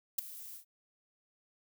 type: noise with ADSR envelope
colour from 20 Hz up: violet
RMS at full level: -28 dBFS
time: 0.18-0.65 s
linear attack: 8 ms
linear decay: 8 ms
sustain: -19 dB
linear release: 110 ms
effects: none